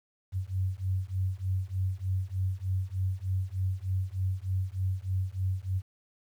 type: beating tone pair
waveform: sine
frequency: 92.5 / 95.8 Hz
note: F#2 / G2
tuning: 0 / -39 cents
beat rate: 3.3 Hz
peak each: -31 dBFS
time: 0.32-5.82 s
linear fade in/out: 50 ms
effects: 10-bit